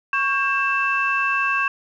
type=tone cluster; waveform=sine; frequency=1110 / 1598 / 2655 Hz; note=C#6 / G6 / E7; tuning=+2 / +33 / +12 cents; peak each=-22 dBFS; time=0.13-1.68 s; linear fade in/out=2 ms; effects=tanh soft clip ceiling -9 dBFS